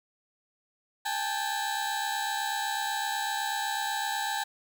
30% pulse tone cluster, 805 / 873 / 1539 / 3903 Hz, G5 / A5 / G6 / B7, +46 / -14 / -32 / -21 cents, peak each -30 / -30 / -39 / -35 dBFS, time 1.05-4.44 s, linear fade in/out 10 ms, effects none

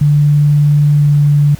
sine tone with pitch glide, 146.83 to 145.73 Hz, D3 to D3, 0 to -13 cents, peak -6 dBFS, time 0.01-1.55 s, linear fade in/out 5 ms, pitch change -13 cents, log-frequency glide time 0.95-1.1 s, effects added 60 Hz sine -36 dBFS peak until 1.59 s + pink hiss -38 dBFS RMS until 1.59 s

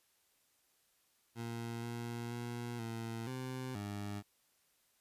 20% pulse tone with pitch steps, 116.6 / 118.1 / 119.5 / 114.4 / 129.1 / 102.2 Hz, A#2 / A#2 / A#2 / A#2 / C3 / G#2, +1 / +23 / +43 / -32 / -23 / -27 cents, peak -35 dBFS, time 1.35-4.23 s, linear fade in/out 50 ms, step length 480 ms, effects white hiss -74 dBFS RMS until 5 s + resampled to 32000 Hz

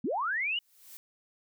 sine linear sweep, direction up, 182.5 to 2975 Hz, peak -28 dBFS, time 0.04-0.59 s, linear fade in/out 5 ms
blue noise with exponential growth, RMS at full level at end -45 dBFS, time 0.46-0.97 s, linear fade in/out 0 ms, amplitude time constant 110 ms
effects none

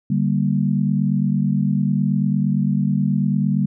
sine chord, G minor, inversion second, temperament just, 147 / 196 / 235.2 Hz, D3 / G3 / Bb3, +2 / 0 / +16 cents, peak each -20 / -19 / -23 dBFS, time 0.1-3.66 s, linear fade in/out 5 ms, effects none

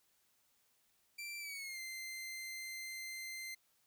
sawtooth tone with pitch glide, 2349 to 2081 Hz, D7 to C7, 0 to -10 cents, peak -40 dBFS, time 1.18-3.55 s, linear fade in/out 10 ms, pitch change -210 cents, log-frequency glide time 1.39-1.8 s, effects white hiss -75 dBFS RMS until 3.86 s

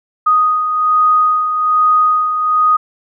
sine beating tone pair, 1244.5 / 1245.7 Hz, D#6 / D#6, 0 / +2 cents, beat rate 1.2 Hz, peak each -10 / -19 dBFS, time 0.26-2.77 s, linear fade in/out 10 ms, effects none

